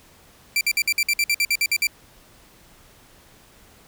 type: tone bursts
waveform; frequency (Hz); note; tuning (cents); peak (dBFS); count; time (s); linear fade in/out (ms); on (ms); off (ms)
sawtooth; 2349; D7; 0; -14; 13; 0.56-1.87; 2; 50; 55
effects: pink hiss -52 dBFS RMS until 3.87 s